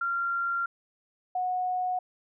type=tone pair in turn; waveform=sine; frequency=1382 / 732.1 Hz; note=F6 / F#5; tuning=-19 / -19 cents; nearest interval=major seventh; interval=1100 cents; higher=first; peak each=-26 dBFS; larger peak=neither; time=0.01-0.66 / 1.35-1.99 s; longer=first; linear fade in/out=5 ms; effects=none